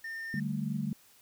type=tone; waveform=triangle; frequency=1811 Hz; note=A6; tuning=49 cents sharp; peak=-35 dBFS; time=0.04-0.4 s; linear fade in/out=5 ms
type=chord; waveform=sine; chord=D suspended fourth; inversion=none; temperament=equal with one note detuned; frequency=149.05 / 196 / 220 Hz; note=D3 / G3 / A3; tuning=+26 / 0 / 0 cents; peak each=-35 dBFS; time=0.34-0.93 s; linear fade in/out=2 ms
effects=white hiss -61 dBFS RMS until 1.21 s